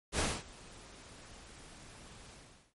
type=noise with ADSR envelope; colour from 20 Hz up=pink; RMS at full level=-30 dBFS; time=0.12-2.74 s; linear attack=68 ms; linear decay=240 ms; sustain=-23 dB; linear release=430 ms; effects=MP3 48 kbps